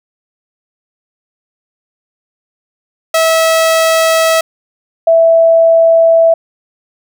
sawtooth / sine tone pair in turn, 649 / 659.6 Hz, E5 / E5, -27 / +1 cents, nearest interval unison, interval 28 cents, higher second, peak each -4 dBFS, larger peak neither, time 3.14-4.41 / 5.07-6.34 s, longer neither, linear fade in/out 5 ms, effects none

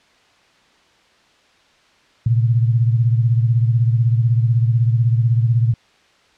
sine beating tone pair, 115.2 / 131.2 Hz, A#2 / C3, -20 / +5 cents, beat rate 16 Hz, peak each -13 / -20 dBFS, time 2.26-5.74 s, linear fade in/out 5 ms, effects white hiss -54 dBFS RMS until 6.37 s + low-pass 4000 Hz 12 dB/octave

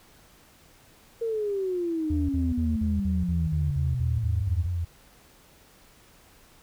sine exponential sweep, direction down, 466.2 to 83.1 Hz, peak -25 dBFS, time 1.21-4.85 s, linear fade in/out 10 ms
sine tone bursts, 80.5 Hz, E2, 41 cents flat, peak -24 dBFS, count 11, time 2.1-4.66 s, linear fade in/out 5 ms, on 190 ms, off 47 ms
effects tanh soft clip ceiling -14 dBFS + pink hiss -56 dBFS RMS until 6.62 s

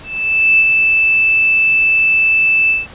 sine tone with ADSR envelope, 2637 Hz, E7, in tune, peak -6 dBFS, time 0.03-2.87 s, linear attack 560 ms, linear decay 47 ms, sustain -3 dB, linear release 170 ms, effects pink hiss -36 dBFS RMS until 2.94 s + resampled to 8000 Hz

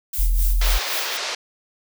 violet noise with tremolo, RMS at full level -26 dBFS, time 0.13-1.17 s, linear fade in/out 5 ms, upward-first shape sine, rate 3.9 Hz, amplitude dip 70%
sine tone, 41.34 Hz, E1, 6 cents sharp, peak -15 dBFS, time 0.18-0.79 s, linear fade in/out 20 ms
white band-pass noise, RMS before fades -27 dBFS, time 0.61-1.35 s, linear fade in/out 5 ms, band 420 to 5500 Hz, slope 24 dB/octave
effects none

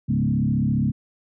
sine tone with frequency modulation, 176 Hz, F3, 14 cents sharp, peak -18 dBFS, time 0.08-0.92 s, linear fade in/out 20 ms, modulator 34.8 Hz, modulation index 2.1, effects none

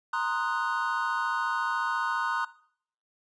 triangle chord, C half-diminished seventh, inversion third, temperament equal, 932.3 / 1046.5 / 1244.5 / 1480 Hz, Bb5 / C6 / Eb6 / Gb6, 0 / 0 / 0 / 0 cents, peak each -30 / -31 / -31 / -30 dBFS, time 0.13-2.45 s, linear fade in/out 5 ms, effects noise-tail reverb RT60 0.6 s tail -19 dB re dry + resampled to 22050 Hz

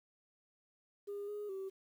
sine tone with pitch steps, 405.7 / 415.3 / 385.1 Hz, G#4 / G#4 / G4, -41 / 0 / -31 cents, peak -38 dBFS, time 1.07-1.7 s, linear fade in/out 20 ms, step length 210 ms, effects tanh soft clip ceiling -37 dBFS + 11-bit

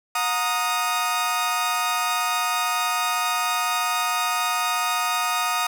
sawtooth chord, D# minor, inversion first, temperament equal with one note detuned, 722.7 / 932.3 / 1244.5 Hz, F#5 / A#5 / D#6, -41 / 0 / 0 cents, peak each -24 / -24 / -20 dBFS, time 0.15-5.67 s, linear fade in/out 5 ms, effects none

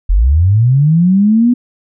sine linear sweep, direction up, 38.89 to 248.6 Hz, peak -6 dBFS, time 0.09-1.54 s, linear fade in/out 10 ms, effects none

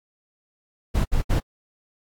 brown noise bursts, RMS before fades -19 dBFS, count 3, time 0.94-1.402 s, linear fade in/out 20 ms, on 110 ms, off 66 ms, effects AAC 64 kbps

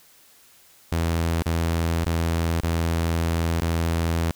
sawtooth tone with dropouts, 83.1 Hz, E2, 15 cents sharp, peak -17 dBFS, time 0.92-4.31 s, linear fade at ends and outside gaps 0 ms, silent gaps 1.421-1.459 / 2.044-2.064 / 2.604-2.635 / 3.601-3.62 s, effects white hiss -54 dBFS RMS until 4.35 s

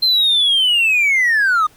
triangle linear sweep, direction down, 4154 to 1200 Hz, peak -9 dBFS, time 0.02-1.67 s, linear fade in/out 10 ms, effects tanh soft clip ceiling -7 dBFS + pink hiss -50 dBFS RMS until 1.76 s

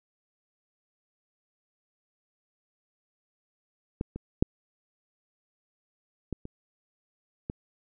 clicks, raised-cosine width 3 ms, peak -16 / -23 / -7 / -19 / -26 / -19 dBFS, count 6, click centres 4.011 / 4.16 / 4.425 / 6.327 / 6.454 / 7.499 s, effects none

